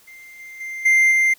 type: tone with level steps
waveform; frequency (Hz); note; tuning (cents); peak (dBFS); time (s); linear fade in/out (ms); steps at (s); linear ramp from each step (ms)
triangle; 2093; C7; 0; -38 / -34 / -26 / -10 / -12; 0.07-1.34; 10; 0.39 / 0.6 / 0.85 / 1.11; 10
effects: white hiss -53 dBFS RMS until 1.38 s